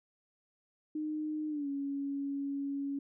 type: tone with pitch glide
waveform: sine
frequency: 306.4 to 279.4 Hz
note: D#4 to C#4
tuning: -27 to +14 cents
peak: -33 dBFS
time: 0.95-2.99 s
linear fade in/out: 5 ms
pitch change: -159 cents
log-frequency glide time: 1.49-1.68 s
effects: none